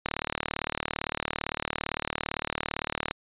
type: click train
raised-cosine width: 0.3 ms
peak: -11 dBFS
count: 116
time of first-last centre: 0.06-3.11 s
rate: 37.7 Hz
effects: resampled to 8000 Hz